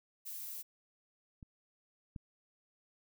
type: noise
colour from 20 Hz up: violet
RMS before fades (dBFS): -44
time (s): 0.25-0.63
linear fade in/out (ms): 20
type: clicks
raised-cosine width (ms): 5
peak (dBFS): -38 / -31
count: 2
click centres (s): 1.428 / 2.162
effects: none